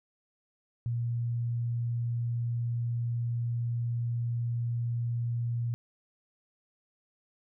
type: tone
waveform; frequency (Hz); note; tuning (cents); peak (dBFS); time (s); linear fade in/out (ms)
sine; 118.4; A#2; +27; -28; 0.86-5.74; 0
effects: none